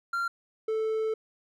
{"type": "tone pair in turn", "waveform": "triangle", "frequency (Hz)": [1382, 439.5], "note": ["F6", "A4"], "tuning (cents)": [-19, -2], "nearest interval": "octave + minor sixth", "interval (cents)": 1983, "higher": "first", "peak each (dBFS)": [-25, -24], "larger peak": "second", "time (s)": [[0.13, 0.28], [0.68, 1.14]], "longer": "second", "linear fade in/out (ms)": 5, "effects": []}